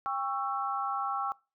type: chord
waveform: sine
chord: C# diminished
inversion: second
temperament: just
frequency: 798.3 / 1108.7 / 1330.5 Hz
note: G5 / C#6 / E6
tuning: +31 / 0 / +16 cents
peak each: -34 dBFS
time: 0.06-1.32 s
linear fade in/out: 0 ms
effects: noise-tail reverb RT60 0.3 s tail -23 dB re dry